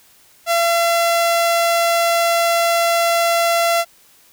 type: tone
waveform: sawtooth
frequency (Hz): 679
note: F5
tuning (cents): -49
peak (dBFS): -10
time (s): 0.46-3.85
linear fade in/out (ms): 50
effects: white hiss -51 dBFS RMS until 4.32 s